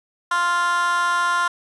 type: tone with high-pass filter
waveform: 15% pulse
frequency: 349.2 Hz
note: F4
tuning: in tune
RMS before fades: -20 dBFS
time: 0.31-1.48 s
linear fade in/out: 5 ms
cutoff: 1200 Hz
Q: 6.7
effects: resampled to 24000 Hz